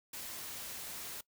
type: noise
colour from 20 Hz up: white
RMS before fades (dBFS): -44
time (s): 0.13-1.21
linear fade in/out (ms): 5
effects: noise-tail reverb RT60 0.1 s tail -21 dB re dry